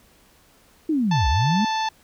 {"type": "linear two-way sweep", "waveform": "sine", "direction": "down then up", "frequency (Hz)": [329.6, 57.5, 225], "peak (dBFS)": -18, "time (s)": [0.89, 1.65], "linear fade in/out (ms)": 5, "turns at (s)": 1.28}
{"type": "harmonic tone", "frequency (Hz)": 880, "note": "A5", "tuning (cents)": 0, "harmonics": [1, 2, 3, 4, 5, 6, 7], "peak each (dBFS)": [-22, -32, -35, -33, -35, -41, -40], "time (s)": [1.11, 1.89], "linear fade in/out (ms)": 5}
{"effects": ["pink hiss -56 dBFS RMS until 2.03 s"]}